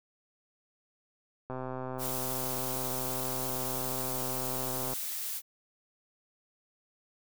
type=click train; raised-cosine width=1 ms; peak=-24 dBFS; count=444; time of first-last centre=1.5-4.934 s; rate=129 Hz
type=noise; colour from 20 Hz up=blue; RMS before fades=-36 dBFS; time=1.98-5.42 s; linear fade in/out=50 ms
effects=none